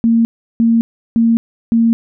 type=tone bursts; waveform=sine; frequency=229.6 Hz; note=A#3; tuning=26 cents flat; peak=-8 dBFS; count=4; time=0.04-1.93 s; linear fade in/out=0 ms; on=210 ms; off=350 ms; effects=none